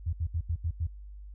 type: tone bursts at uneven times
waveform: sine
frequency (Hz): 82.41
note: E2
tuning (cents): 0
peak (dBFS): -26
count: 6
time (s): 0.06-0.13 / 0.2-0.27 / 0.34-0.41 / 0.49-0.56 / 0.64-0.71 / 0.8-0.87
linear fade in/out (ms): 10
effects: added 50 Hz sine -42 dBFS peak until 1.34 s